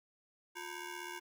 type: ring-modulated tone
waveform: 15% pulse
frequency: 634 Hz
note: D#5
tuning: 32 cents sharp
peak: -33 dBFS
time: 0.55-1.2 s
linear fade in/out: 20 ms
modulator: 279 Hz
effects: none